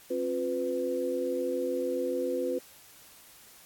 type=tone cluster; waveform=sine; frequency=268.1 / 355.3 / 501 Hz; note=C4 / F4 / B4; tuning=+42 / +30 / +25 cents; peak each=-35 / -33 / -30 dBFS; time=0.1-2.59 s; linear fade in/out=10 ms; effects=white hiss -54 dBFS RMS until 3.65 s + AAC 64 kbps